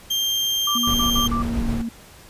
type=tone; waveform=35% pulse; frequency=3177 Hz; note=G7; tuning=23 cents sharp; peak=-18 dBFS; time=0.1-1.28 s; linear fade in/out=10 ms
type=tone bursts; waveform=sine; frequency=1174.7 Hz; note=D6; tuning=in tune; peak=-23 dBFS; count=5; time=0.67-1.424 s; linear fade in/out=5 ms; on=110 ms; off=51 ms
type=tone with pitch glide; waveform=sine; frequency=238.5 to 231 Hz; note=A#3 to A#3; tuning=+40 to -16 cents; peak=-24 dBFS; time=0.75-1.89 s; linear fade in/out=5 ms; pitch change=-56 cents; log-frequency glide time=1.05-1.77 s
type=noise with tremolo; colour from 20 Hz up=brown; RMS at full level=-24 dBFS; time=0.87-1.82 s; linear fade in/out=5 ms; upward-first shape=triangle; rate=7.4 Hz; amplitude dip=30%
effects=pink hiss -46 dBFS RMS until 2.29 s + resampled to 32000 Hz